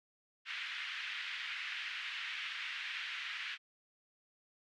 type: band-pass noise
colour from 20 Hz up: white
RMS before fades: -42 dBFS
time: 0.45-3.58 s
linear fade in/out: 50 ms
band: 1600 to 3000 Hz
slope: 24 dB/octave
effects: none